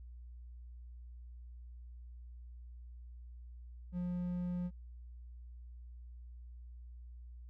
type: tone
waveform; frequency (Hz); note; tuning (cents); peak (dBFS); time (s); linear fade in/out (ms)
triangle; 177.7; F3; +30; -33; 3.92-4.71; 50
effects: added 60 Hz sine -48 dBFS peak until 7.49 s